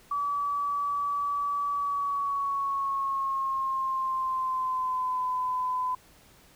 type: tone with pitch glide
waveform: sine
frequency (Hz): 1147 to 1010.1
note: D6 to B5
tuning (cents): -41 to +39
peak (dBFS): -26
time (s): 0.11-5.95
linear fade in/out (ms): 5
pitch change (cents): -220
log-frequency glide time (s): 1.7-5.21
effects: pink hiss -57 dBFS RMS until 6.55 s